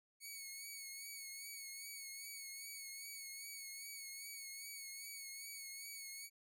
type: tone with vibrato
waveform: 10% pulse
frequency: 2217 Hz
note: C#7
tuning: in tune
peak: -39 dBFS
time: 0.2-6.3 s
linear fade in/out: 50 ms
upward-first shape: triangle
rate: 2.5 Hz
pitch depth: 51 cents each way
effects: none